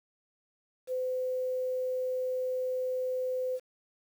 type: tone with quantisation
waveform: sine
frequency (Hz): 510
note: C5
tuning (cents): -44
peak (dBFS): -29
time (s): 0.87-3.6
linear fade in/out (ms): 50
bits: 9
effects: none